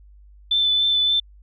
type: tone with vibrato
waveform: sine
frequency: 3520 Hz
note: A7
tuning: in tune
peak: -16 dBFS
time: 0.51-1.2 s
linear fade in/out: 5 ms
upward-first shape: triangle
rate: 3.5 Hz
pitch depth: 17 cents each way
effects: added 50 Hz sine -45 dBFS peak until 1.42 s